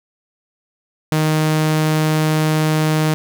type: tone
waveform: sawtooth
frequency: 155.56 Hz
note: D#3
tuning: in tune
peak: -10 dBFS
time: 1.12-3.14 s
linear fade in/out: 0 ms
effects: none